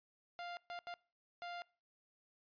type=tone bursts at uneven times; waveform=sawtooth; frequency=698.5 Hz; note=F5; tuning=in tune; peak=-40 dBFS; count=4; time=0.39-0.57 / 0.7-0.79 / 0.87-0.94 / 1.42-1.62 s; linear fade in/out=0 ms; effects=noise-tail reverb RT60 0.4 s tail -24 dB re dry + resampled to 11025 Hz